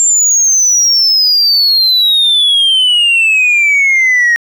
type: exponential sweep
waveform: sine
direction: down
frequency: 7400 to 1864.7 Hz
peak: -4 dBFS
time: 0-4.36 s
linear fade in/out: 0 ms
effects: tanh soft clip ceiling -5 dBFS + 7-bit